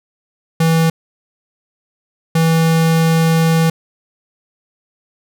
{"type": "tone bursts at uneven times", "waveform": "square", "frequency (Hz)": 163.2, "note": "E3", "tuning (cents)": -17, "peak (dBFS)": -11, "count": 2, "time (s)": [[0.6, 0.9], [2.35, 3.7]], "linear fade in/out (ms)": 5, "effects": []}